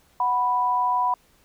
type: tone pair together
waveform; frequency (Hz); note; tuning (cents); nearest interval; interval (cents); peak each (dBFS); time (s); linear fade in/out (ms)
sine; 740 / 987; F#5 / B5; 0 / -1; perfect fourth; 499; -26 / -20; 0.2-1.14; 2
effects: pink hiss -60 dBFS RMS until 1.44 s